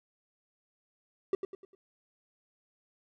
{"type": "tone with echo", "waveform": "triangle", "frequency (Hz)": 387, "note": "G4", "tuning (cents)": -22, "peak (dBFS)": -22, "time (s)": [1.33, 1.35], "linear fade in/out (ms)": 2, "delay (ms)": 100, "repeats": 4, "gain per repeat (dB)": -8, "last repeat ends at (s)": 1.75, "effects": []}